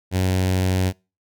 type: tone with notch filter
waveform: sawtooth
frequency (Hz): 93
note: F#2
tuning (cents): +9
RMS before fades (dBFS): -20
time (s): 0.11-0.93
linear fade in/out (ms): 50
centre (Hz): 1200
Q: 1.7
effects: noise-tail reverb RT60 0.3 s tail -26 dB re dry